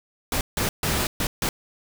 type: noise bursts at uneven times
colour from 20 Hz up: pink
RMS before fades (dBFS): -24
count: 5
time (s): 0.32-0.41 / 0.57-0.69 / 0.83-1.07 / 1.2-1.27 / 1.42-1.49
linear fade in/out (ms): 2
effects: none